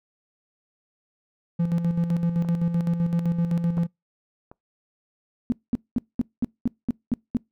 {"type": "tone with tremolo", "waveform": "triangle", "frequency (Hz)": 170.2, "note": "F3", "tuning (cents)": -44, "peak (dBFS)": -17, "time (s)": [1.59, 3.87], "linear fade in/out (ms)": 10, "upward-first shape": "square", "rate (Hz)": 7.8, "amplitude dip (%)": 55}
{"type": "clicks", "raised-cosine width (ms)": 1, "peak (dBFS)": [-27, -20, -30], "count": 3, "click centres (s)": [2.448, 3.78, 4.515]}
{"type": "tone bursts", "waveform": "sine", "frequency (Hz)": 240, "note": "B3", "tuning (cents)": -49, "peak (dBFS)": -18, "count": 9, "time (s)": [5.5, 7.369], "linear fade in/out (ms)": 0, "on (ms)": 21, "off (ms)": 210}
{"effects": ["noise-tail reverb RT60 0.2 s tail -26 dB re dry"]}